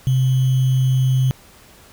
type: tone with sample-and-hold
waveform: sine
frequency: 130 Hz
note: C3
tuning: 11 cents flat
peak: -13 dBFS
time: 0.07-1.31 s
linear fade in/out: 0 ms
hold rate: 3150 Hz
effects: pink hiss -47 dBFS RMS until 1.92 s